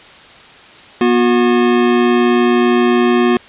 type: tone pair together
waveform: square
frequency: 242.2 / 361.3 Hz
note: B3 / F#4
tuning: -34 / -41 cents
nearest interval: perfect fifth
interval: 693 cents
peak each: -13 dBFS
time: 1.01-3.37 s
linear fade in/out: 2 ms
effects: white hiss -39 dBFS RMS until 3.48 s + resampled to 8000 Hz